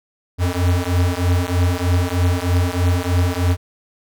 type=beating tone pair; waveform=square; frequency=87.31 / 90.51 Hz; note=F2 / F#2; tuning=0 / -38 cents; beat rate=3.2 Hz; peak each=-19 dBFS; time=0.38-3.57 s; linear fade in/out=50 ms; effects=none